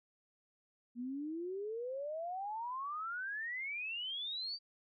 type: exponential sweep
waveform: sine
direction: up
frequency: 234.6 to 4702 Hz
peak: -38 dBFS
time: 0.95-4.59 s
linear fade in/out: 50 ms
effects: none